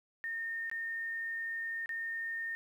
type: tone with dropouts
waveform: sine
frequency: 1828 Hz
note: A#6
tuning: 34 cents flat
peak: -35 dBFS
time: 0.24-2.55 s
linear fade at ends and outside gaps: 0 ms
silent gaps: 0.698-0.714 / 1.859-1.892 s
effects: 11-bit